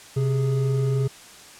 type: tone pair together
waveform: triangle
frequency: 130.81 / 415.3 Hz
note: C3 / G#4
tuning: 0 / 0 cents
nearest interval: octave + minor sixth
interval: 2000 cents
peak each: -18 / -26 dBFS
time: 0.16-1.08 s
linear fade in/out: 10 ms
effects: white hiss -45 dBFS RMS until 1.59 s + low-pass 9000 Hz 12 dB/octave